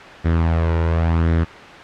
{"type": "tone with flanger", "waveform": "sawtooth", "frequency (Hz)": 82.6, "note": "E2", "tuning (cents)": 4, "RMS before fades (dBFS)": -17, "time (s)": [0.24, 1.45], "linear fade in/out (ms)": 20, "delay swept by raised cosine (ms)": [0.54, 2.14], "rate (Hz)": 0.92, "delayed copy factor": 0.5, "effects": ["white hiss -35 dBFS RMS until 1.83 s", "low-pass 2000 Hz 12 dB/octave"]}